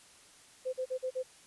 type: tone bursts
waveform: sine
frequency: 514 Hz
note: C5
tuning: 31 cents flat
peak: -31 dBFS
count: 5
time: 0.65-1.232 s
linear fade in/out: 20 ms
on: 82 ms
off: 43 ms
effects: white hiss -58 dBFS RMS until 1.46 s + resampled to 24000 Hz